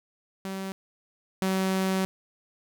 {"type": "tone pair in turn", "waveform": "sawtooth", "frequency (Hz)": [192.2, 189.66], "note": ["G3", "F#3"], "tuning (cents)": [-34, 43], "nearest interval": "unison", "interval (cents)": 23, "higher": "first", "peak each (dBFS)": [-28, -20], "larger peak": "second", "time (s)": [[0.45, 0.72], [1.42, 2.05]], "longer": "second", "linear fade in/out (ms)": 0, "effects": []}